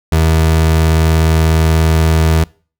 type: tone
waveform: 30% pulse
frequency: 80.3 Hz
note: E2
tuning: 45 cents flat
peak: -6 dBFS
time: 0.12-2.44 s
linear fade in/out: 5 ms
effects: noise-tail reverb RT60 0.4 s tail -24 dB re dry